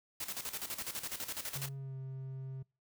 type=noise with tremolo; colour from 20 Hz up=white; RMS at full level=-39 dBFS; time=0.2-1.69 s; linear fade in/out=5 ms; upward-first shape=square; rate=12 Hz; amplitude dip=70%
type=tone with pitch glide; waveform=triangle; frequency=136.6 to 132.86 Hz; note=C#3 to C3; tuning=-25 to +27 cents; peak=-38 dBFS; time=1.55-2.63 s; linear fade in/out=10 ms; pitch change=-48 cents; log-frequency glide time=1.75-1.96 s
effects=noise-tail reverb RT60 0.3 s tail -26 dB re dry